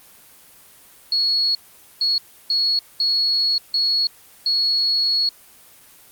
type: tone bursts at uneven times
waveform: sine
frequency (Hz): 4348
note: C#8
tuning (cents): -34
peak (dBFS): -16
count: 6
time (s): 1.12-1.55 / 2.01-2.18 / 2.5-2.79 / 3-3.58 / 3.74-4.07 / 4.46-5.29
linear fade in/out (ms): 2
effects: white hiss -48 dBFS RMS until 6.11 s + Opus 24 kbps